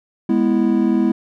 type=chord; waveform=triangle; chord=E major; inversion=first; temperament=equal; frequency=207.7 / 246.9 / 329.6 Hz; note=G#3 / B3 / E4; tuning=0 / 0 / 0 cents; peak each=-16 dBFS; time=0.29-1.12 s; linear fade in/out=5 ms; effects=none